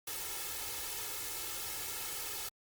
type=noise with comb filter; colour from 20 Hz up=white; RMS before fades=-40 dBFS; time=0.07-2.49 s; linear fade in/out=5 ms; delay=2.3 ms; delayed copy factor=+0.75; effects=Opus 48 kbps